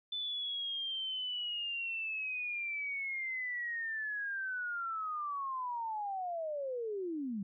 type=linear sweep; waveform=sine; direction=down; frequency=3520 to 186.9 Hz; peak=-35 dBFS; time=0.12-7.43 s; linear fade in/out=5 ms; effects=none